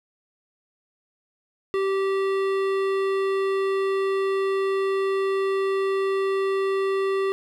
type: tone with hard clipping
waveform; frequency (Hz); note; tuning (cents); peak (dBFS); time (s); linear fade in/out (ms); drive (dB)
triangle; 388.5; G4; -16; -23; 1.74-7.32; 0; 18
effects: none